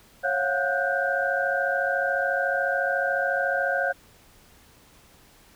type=tone cluster; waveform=sine; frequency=550 / 696 / 730 / 1467 / 1567 Hz; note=C#5 / F5 / F#5 / F#6 / G6; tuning=-14 / -6 / -24 / -15 / -1 cents; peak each=-27 / -30 / -31 / -29 / -27 dBFS; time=0.23-3.93 s; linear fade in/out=20 ms; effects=pink hiss -55 dBFS RMS until 5.55 s